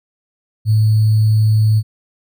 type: tone with sample-and-hold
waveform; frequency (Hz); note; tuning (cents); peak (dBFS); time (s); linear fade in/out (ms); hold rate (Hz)
sine; 108.5; A2; -24; -9; 0.65-1.83; 50; 4410
effects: none